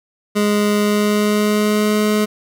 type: tone with pitch glide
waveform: 25% pulse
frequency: 207.7 to 211.7 Hz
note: G#3 to G#3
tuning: 0 to +33 cents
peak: -10 dBFS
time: 0.35-2.26 s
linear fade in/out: 20 ms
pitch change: +33 cents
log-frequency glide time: 0.81-2 s
effects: none